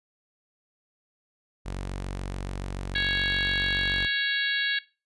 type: tone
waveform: sawtooth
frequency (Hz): 46.93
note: F#1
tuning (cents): +25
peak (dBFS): -27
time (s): 1.65-4.07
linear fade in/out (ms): 20
type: harmonic tone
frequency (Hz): 554.4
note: C#5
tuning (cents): 0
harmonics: 3 / 4 / 5 / 6 / 7 / 8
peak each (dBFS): -26 / -33 / -35 / -32 / -31 / -37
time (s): 2.95-4.79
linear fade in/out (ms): 5
effects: noise-tail reverb RT60 0.3 s tail -19 dB re dry + resampled to 24000 Hz